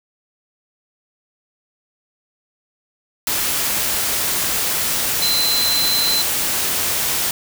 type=tone in noise; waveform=sine; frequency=4063 Hz; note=B7; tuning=48 cents sharp; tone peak=-17 dBFS; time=5.22-6.22 s; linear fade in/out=2 ms; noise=white; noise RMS=-20 dBFS; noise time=3.27-7.31 s; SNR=0 dB; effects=none